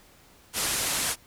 white low-pass noise, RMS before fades -28 dBFS, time 0.53-1.16 s, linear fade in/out 50 ms, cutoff 12000 Hz, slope 48 dB/octave, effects pink hiss -56 dBFS RMS until 1.26 s

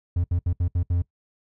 triangle tone bursts at uneven times, 87.31 Hz, F2, in tune, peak -18 dBFS, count 6, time 0.16-0.24 / 0.31-0.39 / 0.46-0.53 / 0.6-0.68 / 0.75-0.83 / 0.9-1.02 s, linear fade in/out 5 ms, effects noise-tail reverb RT60 0.1 s tail -20 dB re dry

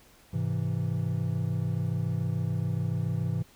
triangle chord, Ab augmented, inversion none, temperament equal, 103.83 / 130.81 / 164.81 Hz, Ab2 / C3 / E3, 0 / 0 / 0 cents, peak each -29 dBFS, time 0.33-3.43 s, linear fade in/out 10 ms, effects pink hiss -58 dBFS RMS until 3.55 s

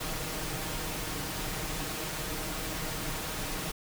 pink noise with comb filter, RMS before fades -35 dBFS, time 0-3.72 s, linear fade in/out 10 ms, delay 6.4 ms, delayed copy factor +0.5, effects none

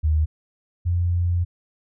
sine tone pair in turn, 77.5 / 87.5 Hz, D#2 / F2, -6 / +4 cents, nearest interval major second, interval 210 cents, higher second, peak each -16 / -18 dBFS, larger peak first, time 0.03-0.26 / 0.85-1.45 s, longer second, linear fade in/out 20 ms, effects none

